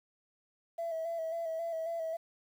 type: tone with vibrato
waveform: sine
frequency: 659.3 Hz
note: E5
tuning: in tune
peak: -32 dBFS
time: 0.78-2.17 s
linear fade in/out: 10 ms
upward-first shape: square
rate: 3.7 Hz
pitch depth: 32 cents each way
effects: tanh soft clip ceiling -30 dBFS + 10-bit